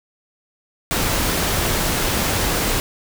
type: noise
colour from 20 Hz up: pink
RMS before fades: -20 dBFS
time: 0.91-2.8 s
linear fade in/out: 0 ms
effects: none